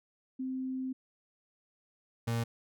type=tone pair in turn; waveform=sine / 35% pulse; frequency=260.2 / 116.2 Hz; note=C4 / A#2; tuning=-9 / -5 cents; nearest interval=octave + major second; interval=1396 cents; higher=first; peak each=-33 / -28 dBFS; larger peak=second; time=0.39-0.93 / 2.27-2.44 s; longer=first; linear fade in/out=10 ms; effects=none